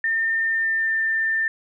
sine tone with pitch glide, 1809 to 1791.3 Hz, A6 to A6, +48 to +31 cents, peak -19 dBFS, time 0.04-1.48 s, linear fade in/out 2 ms, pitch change -17 cents, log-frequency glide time 0.44-0.97 s, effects none

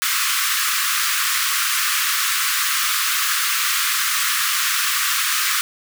pink high-pass noise, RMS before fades -20 dBFS, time 0.02-5.61 s, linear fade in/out 0 ms, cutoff 1100 Hz, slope 96 dB/octave, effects none

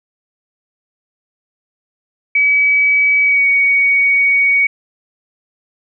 sine tone with pitch glide, 2280 to 2243 Hz, C#7 to C#7, +48 to +20 cents, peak -9 dBFS, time 2.35-4.67 s, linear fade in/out 5 ms, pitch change -28 cents, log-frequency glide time 3.22-3.46 s, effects none

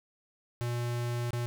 square tone with dropouts, 120 Hz, B2, 49 cents flat, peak -31 dBFS, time 0.61-1.46 s, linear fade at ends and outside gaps 0 ms, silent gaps 1.306-1.332 s, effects none

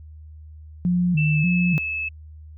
sine tone with vibrato, 164.81 Hz, E3, in tune, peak -17 dBFS, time 0.85-1.78 s, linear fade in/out 0 ms, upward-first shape square, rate 1.7 Hz, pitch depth 130 cents each way
sine tone with pitch glide, 2656 to 2603 Hz, E7 to E7, +12 to -22 cents, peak -24 dBFS, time 1.17-2.09 s, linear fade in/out 10 ms, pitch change -34 cents, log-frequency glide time 1.3-1.44 s
effects added 77 Hz sine -39 dBFS peak until 2.57 s

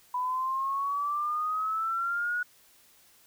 sine exponential sweep, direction up, 989 to 1466 Hz, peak -27 dBFS, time 0.14-2.43 s, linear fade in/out 5 ms, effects white hiss -60 dBFS RMS until 3.26 s

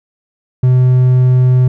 triangle tone, 127 Hz, B2, 49 cents sharp, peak -4 dBFS, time 0.63-1.68 s, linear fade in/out 5 ms, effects none

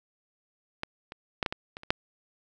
clicks, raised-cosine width 0.3 ms, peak -15 / -24 / -11 / -11 / -16 / -23 / -28 / -6 dBFS, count 8, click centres 0.834 / 1.121 / 1.428 / 1.462 / 1.525 / 1.769 / 1.834 / 1.905 s, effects none

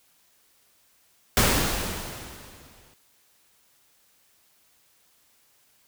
pink noise with exponential decay, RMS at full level -18 dBFS, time 1.37-2.94 s, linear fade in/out 1 ms, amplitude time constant 340 ms, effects white hiss -63 dBFS RMS until 5.87 s

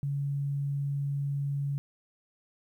sine tone, 141 Hz, C#3, 30 cents sharp, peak -28 dBFS, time 0.03-1.78 s, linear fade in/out 0 ms, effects 11-bit

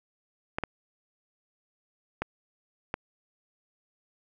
clicks, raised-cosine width 0.5 ms, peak -14 dBFS, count 4, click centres 0.585 / 0.637 / 2.22 / 2.941 s, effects none

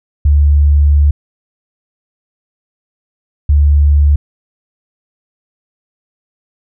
sine tone pair in turn, 72.7 / 72.7 Hz, D2 / D2, -17 / -17 cents, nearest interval unison, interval 0 cents, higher neither, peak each -5 dBFS, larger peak neither, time 0.25-1.11 / 3.49-4.16 s, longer first, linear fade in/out 5 ms, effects none

